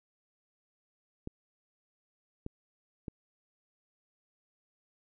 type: clicks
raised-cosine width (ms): 3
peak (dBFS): -25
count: 3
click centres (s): 1.274 / 2.464 / 3.082
effects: none